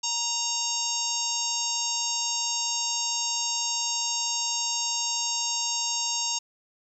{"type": "harmonic tone with a mistuned harmonic", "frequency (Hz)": 932.3, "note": "A#5", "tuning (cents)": 0, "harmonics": [1, 3, 4, 5, 6, 7, 8], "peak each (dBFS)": [-35, -35, -36, -35, -33, -30, -34], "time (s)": [0.03, 6.39], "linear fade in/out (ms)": 10, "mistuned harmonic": 6, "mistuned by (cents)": -35, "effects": ["10-bit"]}